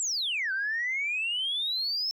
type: exponential two-way sweep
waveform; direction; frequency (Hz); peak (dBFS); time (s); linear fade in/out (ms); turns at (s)
sine; down then up; 7902 to 1513 to 5350; -26; 0-2.11; 0; 0.52
effects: tanh soft clip ceiling -23 dBFS